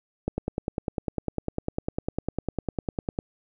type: click train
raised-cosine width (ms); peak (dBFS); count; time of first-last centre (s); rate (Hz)
2; -13; 30; 0.28-3.189; 9.97
effects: none